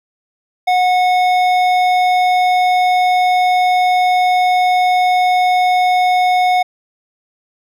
sine tone with hard clipping, 730 Hz, F#5, 24 cents flat, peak -12 dBFS, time 0.67-6.63 s, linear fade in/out 10 ms, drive 11 dB, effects none

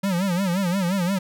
square tone with vibrato, 185 Hz, F#3, in tune, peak -21 dBFS, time 0.03-1.19 s, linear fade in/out 10 ms, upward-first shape sine, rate 5.7 Hz, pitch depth 140 cents each way, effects none

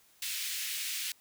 pink high-pass noise, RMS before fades -36 dBFS, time 0.22-1.12 s, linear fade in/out 2 ms, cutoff 2200 Hz, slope 24 dB/octave, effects white hiss -64 dBFS RMS until 1.2 s

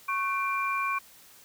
sine tone cluster, 1102 / 1522 / 2376 Hz, C#6 / F#6 / D7, -11 / +48 / +20 cents, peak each -28 / -37 / -31 dBFS, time 0.08-0.99 s, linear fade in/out 10 ms, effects white hiss -54 dBFS RMS until 1.44 s

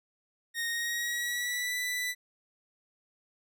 sawtooth tone with pitch glide, 1859 to 1981 Hz, A#6 to B6, -5 to +5 cents, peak -27 dBFS, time 0.54-2.15 s, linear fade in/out 50 ms, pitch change +110 cents, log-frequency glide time 0.69-1.75 s, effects none

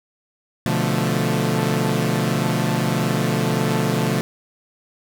sawtooth chord, B half-diminished seventh, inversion none, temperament equal with one note detuned, 125.19 / 146.83 / 174.61 / 220 Hz, B2 / D3 / F3 / A3, +24 / 0 / 0 / 0 cents, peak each -20 dBFS, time 0.66-4.21 s, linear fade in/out 0 ms, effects none

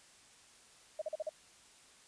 sine tone bursts, 622.3 Hz, D#5, in tune, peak -34 dBFS, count 5, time 0.99-1.293 s, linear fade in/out 5 ms, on 27 ms, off 42 ms, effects white hiss -61 dBFS RMS until 2.07 s + resampled to 22050 Hz

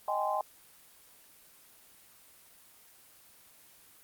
sine chord, Ab major seventh, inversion second, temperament just, 623 / 778.7 / 830.6 / 1038.3 Hz, Eb5 / G5 / Ab5 / C6, +2 / -12 / 0 / -14 cents, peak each -34 dBFS, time 0.08-0.41 s, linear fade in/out 2 ms, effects white hiss -58 dBFS RMS until 4.03 s + Opus 24 kbps

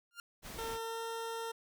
sawtooth tone with exponential growth, 1401 Hz, F6, 5 cents sharp, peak -36 dBFS, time 0.11-0.2 s, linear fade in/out 1 ms, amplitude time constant 18 ms
pink noise, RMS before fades -46 dBFS, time 0.42-0.79 s, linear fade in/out 50 ms
20% pulse tone with pitch glide, 453.6 to 456.5 Hz, A#4 to A#4, -47 to -36 cents, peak -33 dBFS, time 0.58-1.52 s, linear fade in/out 10 ms, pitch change +11 cents, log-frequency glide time 0.82-1.02 s
effects none

